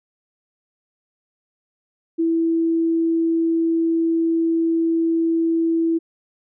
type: tone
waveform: sine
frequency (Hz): 329.6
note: E4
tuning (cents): 0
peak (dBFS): -16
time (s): 2.18-5.99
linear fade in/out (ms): 20
effects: none